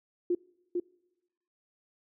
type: tone with echo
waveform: sine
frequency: 352.4 Hz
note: F4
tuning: 16 cents sharp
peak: -24 dBFS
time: 0.3-0.35 s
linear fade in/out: 5 ms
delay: 450 ms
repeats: 1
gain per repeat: -3 dB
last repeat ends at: 0.8 s
effects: noise-tail reverb RT60 1.0 s tail -25 dB re dry